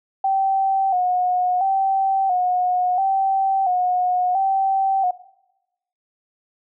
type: tone with vibrato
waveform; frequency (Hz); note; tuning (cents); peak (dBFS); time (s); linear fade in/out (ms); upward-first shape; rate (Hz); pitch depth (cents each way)
sine; 750; F#5; +23; -16; 0.24-5.11; 5; square; 0.73; 57
effects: noise-tail reverb RT60 0.9 s tail -19 dB re dry